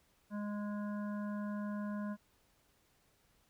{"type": "harmonic tone", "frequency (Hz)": 206.8, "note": "G#3", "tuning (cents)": -7, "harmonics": [1, 3, 5, 7, 8], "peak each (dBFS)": [-37, -48, -50, -54, -57], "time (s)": [0.3, 2.17], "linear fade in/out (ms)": 50, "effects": ["pink hiss -72 dBFS RMS until 3.49 s"]}